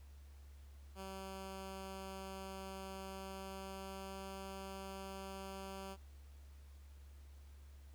10% pulse tone with pitch glide, 192 to 193.22 Hz, G3 to G3, -36 to -25 cents, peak -38 dBFS, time 0.95-5.97 s, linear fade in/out 50 ms, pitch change +11 cents, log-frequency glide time 2.96-4.31 s, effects added 70 Hz sine -54 dBFS peak until 7.94 s + pink hiss -70 dBFS RMS until 7.94 s

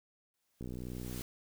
white noise with exponential growth, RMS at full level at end -45 dBFS, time 0.34-1.22 s, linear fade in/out 1 ms, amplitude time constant 190 ms
click train, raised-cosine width 3 ms, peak -30 dBFS, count 38, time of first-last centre 0.61-1.21 s, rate 61.7 Hz
effects none

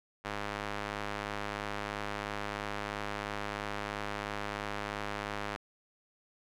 square tone with band-pass filter, 51.5 Hz, G#1, 14 cents flat, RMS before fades -38 dBFS, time 0.24-5.57 s, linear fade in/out 20 ms, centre 1500 Hz, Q 0.69, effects none

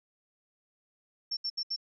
sine tone bursts, 5420 Hz, E8, 47 cents sharp, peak -30 dBFS, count 4, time 1.31-1.763 s, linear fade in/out 10 ms, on 60 ms, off 71 ms, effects none

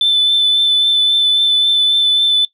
sine tone with vibrato, 3520 Hz, A7, in tune, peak -8 dBFS, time 0.01-2.45 s, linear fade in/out 2 ms, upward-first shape triangle, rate 3.7 Hz, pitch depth 17 cents each way, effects noise-tail reverb RT60 0.1 s tail -19 dB re dry + tanh soft clip ceiling -6 dBFS

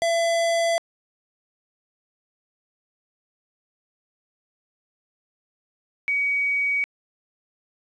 square / sine tone pair in turn, 672 / 2260 Hz, E5 / C#7, +33 / +33 cents, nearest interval octave + major sixth, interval 2100 cents, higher second, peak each -20 dBFS, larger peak neither, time 0.02-0.78 / 6.08-6.84 s, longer neither, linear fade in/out 0 ms, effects resampled to 22050 Hz + 9-bit

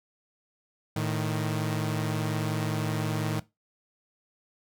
sawtooth tone pair together, 110 / 155.56 Hz, A2 / D#3, 0 / 0 cents, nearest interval tritone, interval 600 cents, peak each -26 dBFS, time 0.96-3.4 s, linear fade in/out 5 ms, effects noise-tail reverb RT60 0.2 s tail -18 dB re dry

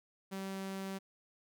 sawtooth tone, 193 Hz, G3, 27 cents flat, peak -35 dBFS, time 0.31-0.99 s, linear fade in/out 20 ms, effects none

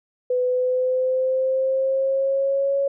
sine tone with pitch glide, 500 to 554.8 Hz, B4 to C#5, +21 to +1 cents, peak -18 dBFS, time 0.3-2.88 s, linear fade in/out 5 ms, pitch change +180 cents, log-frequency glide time 0.42-2.77 s, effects none

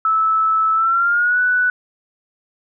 sine tone with pitch glide, 1308 to 1485.2 Hz, E6 to F#6, -14 to +6 cents, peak -13 dBFS, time 0.05-1.7 s, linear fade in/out 2 ms, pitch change +220 cents, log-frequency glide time 0.74-1.4 s, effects none

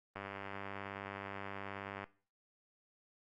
click train, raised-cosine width 0.5 ms, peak -28 dBFS, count 187, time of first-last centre 0.16-2.041 s, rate 98.9 Hz, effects noise-tail reverb RT60 0.4 s tail -19 dB re dry + Opus 32 kbps

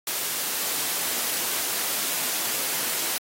white noise, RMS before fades -27 dBFS, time 0.07-3.18 s, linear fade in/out 2 ms, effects high-pass 200 Hz 12 dB/octave + AAC 48 kbps

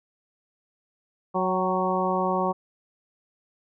harmonic tone with a mistuned harmonic, 185 Hz, F#3, in tune, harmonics 1 / 2 / 3 / 4 / 5 / 6, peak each -29 / -29 / -29 / -29 / -29 / -29 dBFS, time 1.34-2.53 s, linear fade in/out 20 ms, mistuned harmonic 4, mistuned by +33 cents, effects none

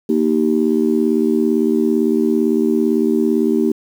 sine chord, Eb major, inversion second, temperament just, 233.3 / 311.1 / 388.9 Hz, Bb3 / Eb4 / G4, +2 / 0 / -14 cents, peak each -16 / -17 / -17 dBFS, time 0.09-3.72 s, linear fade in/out 5 ms, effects tanh soft clip ceiling -3 dBFS + 7-bit

